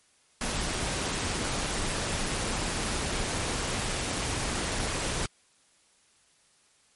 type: noise with amplitude modulation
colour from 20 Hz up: pink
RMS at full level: -29 dBFS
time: 0.41-5.26 s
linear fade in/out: 2 ms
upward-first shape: sine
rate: 192 Hz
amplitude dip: 30%
effects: white hiss -64 dBFS RMS until 6.95 s + MP3 48 kbps